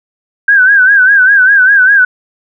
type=tone with vibrato; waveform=sine; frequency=1568 Hz; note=G6; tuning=in tune; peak=-3 dBFS; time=0.48-2.05 s; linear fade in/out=5 ms; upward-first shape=sine; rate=5 Hz; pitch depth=100 cents each way; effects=none